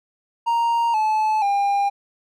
triangle tone with pitch steps, 932.3 / 864.9 / 802.3 Hz, A#5 / A5 / G5, 0 / -30 / +40 cents, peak -15 dBFS, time 0.46-1.9 s, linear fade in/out 20 ms, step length 480 ms, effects none

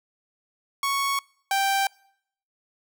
sawtooth tone pair in turn, 1108.7 / 784 Hz, C#6 / G5, 0 / 0 cents, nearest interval tritone, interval 600 cents, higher first, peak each -19 / -17 dBFS, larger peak second, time 0.83-1.19 / 1.51-1.87 s, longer neither, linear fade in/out 2 ms, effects noise-tail reverb RT60 0.7 s tail -26 dB re dry

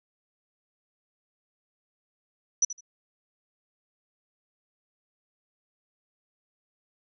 sine tone with echo, 5920 Hz, F#8, in tune, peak -18 dBFS, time 2.62-2.65 s, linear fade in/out 5 ms, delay 79 ms, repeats 2, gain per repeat -14 dB, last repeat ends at 2.808 s, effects none

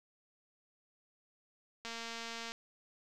click train, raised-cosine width 0.2 ms, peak -26 dBFS, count 155, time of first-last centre 1.85-2.52 s, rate 230 Hz, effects none

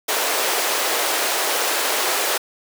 pink high-pass noise, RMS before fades -21 dBFS, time 0.08-2.38 s, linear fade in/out 10 ms, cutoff 420 Hz, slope 24 dB/octave, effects none

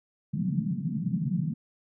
white band-pass noise, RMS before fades -29 dBFS, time 0.33-1.54 s, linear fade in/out 10 ms, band 140 to 210 Hz, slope 48 dB/octave, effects none

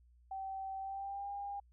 sine tone with pitch glide, 772 to 804.8 Hz, G5 to G5, -27 to +45 cents, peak -39 dBFS, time 0.31-1.6 s, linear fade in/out 5 ms, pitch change +72 cents, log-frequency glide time 0.79-1.3 s, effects added 60 Hz sine -62 dBFS peak until 1.72 s

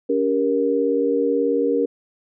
sine chord, G diminished, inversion second, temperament just, 282.2 / 392 / 470.4 Hz, Db4 / G4 / Bb4, +31 / 0 / +16 cents, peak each -22 / -24 / -19 dBFS, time 0.09-1.86 s, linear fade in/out 10 ms, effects none

